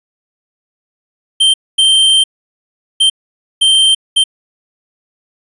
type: tone bursts at uneven times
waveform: square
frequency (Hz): 3136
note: G7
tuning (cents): 0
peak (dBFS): -7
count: 5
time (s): 1.4-1.54 / 1.78-2.24 / 3-3.1 / 3.61-3.95 / 4.16-4.24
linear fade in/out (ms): 10
effects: resampled to 24000 Hz